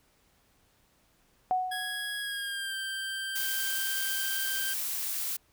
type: tone with exponential decay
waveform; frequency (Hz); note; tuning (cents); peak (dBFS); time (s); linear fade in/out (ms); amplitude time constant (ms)
sine; 740; F#5; 0; -22; 1.51-2.2; 0; 150
type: tone with pitch glide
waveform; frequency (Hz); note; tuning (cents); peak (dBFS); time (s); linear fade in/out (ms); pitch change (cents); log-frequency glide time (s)
25% pulse; 1661.2 to 1570.7; G#6 to G6; 0 to +3; -29; 1.71-4.74; 10; -97; 2.21-2.77
type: noise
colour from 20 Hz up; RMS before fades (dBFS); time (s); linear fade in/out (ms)
blue; -33; 3.35-5.37; 10
effects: pink hiss -67 dBFS RMS until 5.52 s